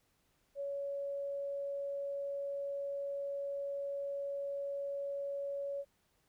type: tone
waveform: sine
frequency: 561 Hz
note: C#5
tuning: 21 cents sharp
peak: -36 dBFS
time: 0.55-5.85 s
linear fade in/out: 50 ms
effects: pink hiss -75 dBFS RMS until 6.28 s